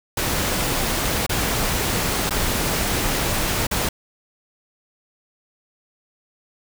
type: noise with dropouts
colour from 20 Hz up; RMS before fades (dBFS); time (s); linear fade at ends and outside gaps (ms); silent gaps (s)
pink; -22; 0.17-3.89; 5; 1.265-1.293 / 2.296-2.307 / 3.669-3.711
effects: none